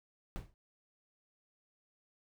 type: noise with exponential decay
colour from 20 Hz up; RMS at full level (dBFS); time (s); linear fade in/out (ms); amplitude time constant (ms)
brown; -36; 0.36-0.54; 0; 39
effects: noise-tail reverb RT60 0.1 s tail -25 dB re dry